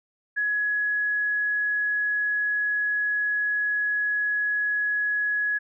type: tone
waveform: sine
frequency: 1681 Hz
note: G#6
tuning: 20 cents sharp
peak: -22 dBFS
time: 0.36-5.59 s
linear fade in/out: 20 ms
effects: none